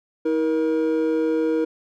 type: tone pair together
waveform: triangle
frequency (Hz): 320 / 473.2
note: D#4 / A#4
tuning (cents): +49 / +26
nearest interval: perfect fifth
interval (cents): 677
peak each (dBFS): -19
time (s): 0.25-1.65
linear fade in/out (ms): 10
effects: tanh soft clip ceiling -9 dBFS